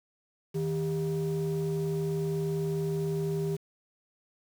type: tone pair together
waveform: sine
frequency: 157.87 / 397.8 Hz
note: D#3 / G4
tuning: +25 / +25 cents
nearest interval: octave + major third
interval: 1600 cents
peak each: -28 / -29 dBFS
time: 0.54-3.57 s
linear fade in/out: 20 ms
effects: tanh soft clip ceiling -24 dBFS + 8-bit